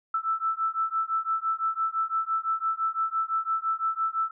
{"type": "beating tone pair", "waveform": "sine", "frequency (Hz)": [1318.5, 1324.4], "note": ["E6", "E6"], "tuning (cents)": [0, 8], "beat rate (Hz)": 5.9, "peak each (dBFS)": -28, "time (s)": [0.14, 4.31], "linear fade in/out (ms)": 5, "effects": []}